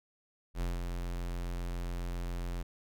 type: tone with ADSR envelope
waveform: square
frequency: 43.65 Hz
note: F1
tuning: in tune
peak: -31 dBFS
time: 0.54-2.63 s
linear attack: 70 ms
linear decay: 180 ms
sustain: -4 dB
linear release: 10 ms
effects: none